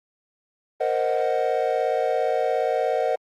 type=chord; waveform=triangle; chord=C half-diminished seventh; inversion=third; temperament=equal; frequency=466.2 / 523.3 / 622.3 / 740 Hz; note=Bb4 / C5 / Eb5 / Gb5; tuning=0 / 0 / 0 / 0 cents; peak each=-24 dBFS; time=0.8-3.16 s; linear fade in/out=10 ms; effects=Opus 24 kbps